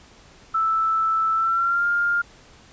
sine tone with pitch glide, 1318.5 to 1405 Hz, E6 to F6, 0 to +10 cents, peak -18 dBFS, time 0.54-2.22 s, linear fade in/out 10 ms, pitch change +110 cents, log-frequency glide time 1.34-1.86 s, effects pink hiss -50 dBFS RMS until 2.72 s + resampled to 16000 Hz

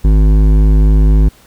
sine tone with hard clipping, 51.91 Hz, G#1, in tune, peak -7 dBFS, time 0.04-1.29 s, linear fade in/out 10 ms, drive 12 dB, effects pink hiss -45 dBFS RMS until 1.46 s

